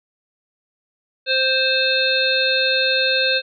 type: harmonic tone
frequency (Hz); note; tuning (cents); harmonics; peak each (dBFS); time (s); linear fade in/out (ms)
524; C5; +2; 1 / 3 / 5 / 7 / 8; -22 / -22 / -22 / -22 / -22; 1.26-3.42; 50
effects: none